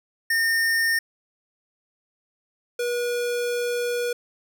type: tone pair in turn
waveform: square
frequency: 1823 / 482.9 Hz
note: A#6 / B4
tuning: -39 / -39 cents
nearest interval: octave + major seventh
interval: 2300 cents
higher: first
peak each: -20 / -24 dBFS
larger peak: first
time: 0.3-0.99 / 2.79-4.13 s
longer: second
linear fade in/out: 5 ms
effects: none